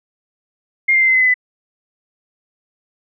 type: tone with pitch steps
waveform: sine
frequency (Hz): 2122 / 2101 / 2081 / 2060 / 2040 / 2020 / 2001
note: C7 / C7 / C7 / C7 / C7 / B6 / B6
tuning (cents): +24 / +7 / -10 / -28 / -44 / +39 / +22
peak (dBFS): -10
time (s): 0.88-1.342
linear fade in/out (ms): 10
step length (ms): 66
effects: none